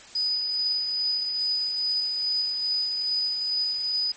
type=tone with tremolo; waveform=sine; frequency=4974 Hz; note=D#8; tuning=1 cent flat; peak=-22 dBFS; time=0.15-4.12 s; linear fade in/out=5 ms; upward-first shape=sine; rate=2.4 Hz; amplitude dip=35%; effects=white hiss -47 dBFS RMS until 4.16 s + MP3 32 kbps